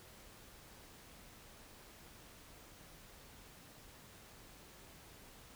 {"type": "silence", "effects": ["pink hiss -58 dBFS RMS until 5.55 s"]}